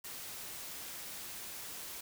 white noise, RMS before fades -45 dBFS, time 0.04-2.01 s, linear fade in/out 5 ms, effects none

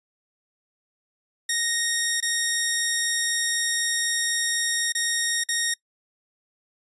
10% pulse tone with dropouts, 1864 Hz, A#6, 1 cent flat, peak -13 dBFS, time 1.49-5.74 s, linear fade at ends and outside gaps 5 ms, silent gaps 2.204-2.225 / 4.923-4.95 / 5.438-5.487 s, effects noise-tail reverb RT60 0.1 s tail -24 dB re dry + resampled to 24000 Hz

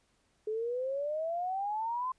sine exponential sweep, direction up, 423.7 to 1046.5 Hz, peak -31 dBFS, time 0.47-2.12 s, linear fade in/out 5 ms, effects pink hiss -72 dBFS RMS until 2.18 s + resampled to 22050 Hz

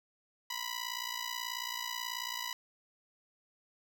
10% pulse ring-modulated tone, 987 Hz, B5, 1 cent flat, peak -25 dBFS, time 0.5-2.53 s, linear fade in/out 2 ms, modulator 29.2 Hz, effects none

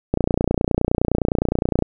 click train, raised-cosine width 2 ms, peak -4 dBFS, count 51, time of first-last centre 0.14-1.824 s, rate 29.7 Hz, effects none

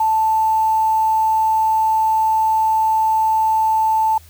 sine tone with quantisation, 880 Hz, A5, in tune, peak -13 dBFS, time 0-4.18 s, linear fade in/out 5 ms, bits 6, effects added 81 Hz sine -43 dBFS peak until 4.29 s + white hiss -49 dBFS RMS until 4.29 s

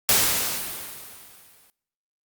white noise with exponential decay, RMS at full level -17 dBFS, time 0.09-1.7 s, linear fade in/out 0 ms, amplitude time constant 350 ms, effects noise-tail reverb RT60 0.7 s tail -22 dB re dry + Opus 48 kbps

